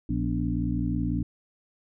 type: harmonic tone with a mistuned harmonic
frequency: 58.3 Hz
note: A#1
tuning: 1 cent sharp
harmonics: 1 / 2 / 3 / 4 / 5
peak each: -31 / -31 / -31 / -31 / -31 dBFS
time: 0.09-1.23 s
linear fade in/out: 5 ms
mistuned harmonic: 4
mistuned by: +92 cents
effects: none